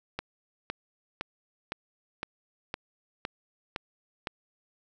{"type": "click train", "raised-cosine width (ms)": 0.3, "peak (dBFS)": -16, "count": 9, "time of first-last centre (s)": [0.19, 4.272], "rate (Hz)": 1.96, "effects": []}